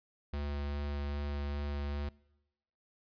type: tone with vibrato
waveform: square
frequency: 72 Hz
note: D2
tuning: 34 cents flat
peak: -35 dBFS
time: 0.33-2.09 s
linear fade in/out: 5 ms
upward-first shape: sine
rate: 2.5 Hz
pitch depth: 9 cents each way
effects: noise-tail reverb RT60 1.0 s tail -24 dB re dry + resampled to 11025 Hz